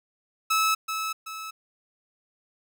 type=tone with echo; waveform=sawtooth; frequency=1300 Hz; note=E6; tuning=24 cents flat; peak=-17 dBFS; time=0.5-0.75 s; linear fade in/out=10 ms; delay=380 ms; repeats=2; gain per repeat=-7 dB; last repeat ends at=1.51 s; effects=none